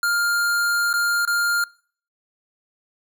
square tone with dropouts, 1404 Hz, F6, 9 cents sharp, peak -19 dBFS, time 0.03-1.64 s, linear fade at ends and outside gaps 2 ms, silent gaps 0.93-0.938 / 1.252-1.275 s, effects noise-tail reverb RT60 0.5 s tail -24 dB re dry

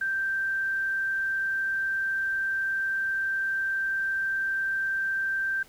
sine tone, 1568 Hz, G6, in tune, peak -25 dBFS, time 0.01-5.63 s, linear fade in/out 5 ms, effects pink hiss -55 dBFS RMS until 5.68 s

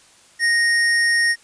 sine tone with sample-and-hold, 1864.7 Hz, A#6, in tune, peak -14 dBFS, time 0.39-1.36 s, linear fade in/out 50 ms, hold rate 7350 Hz, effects white hiss -51 dBFS RMS until 1.43 s + resampled to 22050 Hz

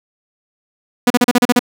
sawtooth tone bursts, 244.5 Hz, B3, 17 cents flat, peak -4 dBFS, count 8, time 1.07-1.593 s, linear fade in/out 5 ms, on 33 ms, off 37 ms, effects none

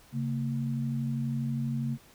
sine tone pair together, 136.3 / 228.7 Hz, C#3 / A#3, -29 / -33 cents, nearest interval major sixth, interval 896 cents, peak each -30 / -32 dBFS, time 0.12-1.98 s, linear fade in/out 50 ms, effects pink hiss -57 dBFS RMS until 2.14 s

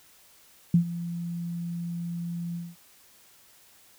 sine tone with ADSR envelope, 171.3 Hz, F3, 33 cents flat, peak -14 dBFS, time 0.74-2.76 s, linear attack 3 ms, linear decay 95 ms, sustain -16 dB, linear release 210 ms, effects white hiss -57 dBFS RMS until 3.98 s

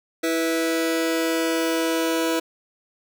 sawtooth tone pair together, 327.3 / 490.9 Hz, E4 / B4, -12 / -10 cents, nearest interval perfect fifth, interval 702 cents, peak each -18 / -21 dBFS, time 0.23-2.4 s, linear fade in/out 10 ms, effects none

